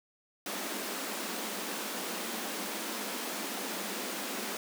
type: high-pass noise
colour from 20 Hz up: pink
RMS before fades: -37 dBFS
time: 0.46-4.57 s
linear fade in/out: 2 ms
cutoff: 190 Hz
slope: 96 dB/octave
effects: none